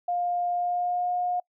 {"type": "tone with pitch glide", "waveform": "sine", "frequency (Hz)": [706, 716.3], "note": ["F5", "F5"], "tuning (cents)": [19, 44], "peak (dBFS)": -24, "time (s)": [0.08, 1.4], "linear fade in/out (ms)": 5, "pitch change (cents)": 25, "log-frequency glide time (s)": [0.51, 1.11], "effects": ["noise-tail reverb RT60 0.1 s tail -26 dB re dry"]}